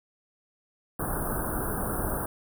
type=band-stop noise; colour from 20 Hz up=pink; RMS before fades=-30 dBFS; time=0.99-2.26 s; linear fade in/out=5 ms; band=1600 to 9100 Hz; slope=96 dB/octave; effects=none